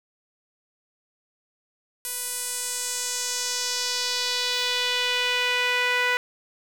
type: tone with band-pass filter sweep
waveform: sawtooth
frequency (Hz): 493.9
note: B4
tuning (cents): 0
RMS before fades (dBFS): -26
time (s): 2.05-6.17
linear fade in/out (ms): 0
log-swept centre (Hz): 11000 to 2000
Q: 1.9
effects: 7-bit